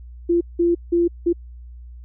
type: tone bursts at uneven times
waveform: sine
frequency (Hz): 343.5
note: F4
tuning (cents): -29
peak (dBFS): -14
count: 4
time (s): 0.29-0.41 / 0.59-0.75 / 0.92-1.08 / 1.26-1.33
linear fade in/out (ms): 10
effects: added 60 Hz sine -36 dBFS peak until 2.04 s